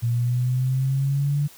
sine exponential sweep, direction up, 117 to 146.83 Hz, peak -19 dBFS, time 0.02-1.48 s, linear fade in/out 20 ms, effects white hiss -48 dBFS RMS until 1.57 s

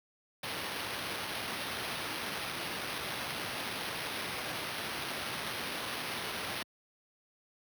white noise with sample-and-hold, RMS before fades -38 dBFS, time 0.43-6.63 s, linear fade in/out 5 ms, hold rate 7350 Hz, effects high-pass 80 Hz 12 dB/octave

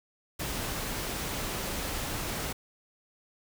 pink noise, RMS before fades -34 dBFS, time 0.39-2.53 s, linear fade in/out 10 ms, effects none

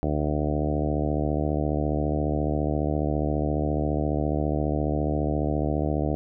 harmonic tone with a mistuned harmonic, 74.6 Hz, D2, 28 cents sharp, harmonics 1 / 2 / 3 / 4 / 5 / 6 / 7 / 8 / 9 / 10, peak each -28 / -29 / -33 / -29 / -34 / -35 / -35 / -35 / -34 / -38 dBFS, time 0.03-6.15 s, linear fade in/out 0 ms, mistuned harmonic 1, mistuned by -16 cents, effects none

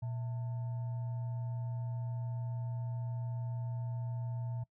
sine tone with frequency modulation, 119.5 Hz, A#2, 43 cents sharp, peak -35 dBFS, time 0.02-4.64 s, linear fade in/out 10 ms, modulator 777 Hz, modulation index 0.22, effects noise-tail reverb RT60 0.1 s tail -22 dB re dry

